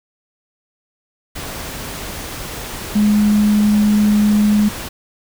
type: tone in noise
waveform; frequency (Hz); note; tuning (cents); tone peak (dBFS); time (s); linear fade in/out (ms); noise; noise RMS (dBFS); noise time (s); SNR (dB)
sine; 209.2; G#3; +13; -10; 2.95-4.69; 10; pink; -28; 1.35-4.89; +15
effects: none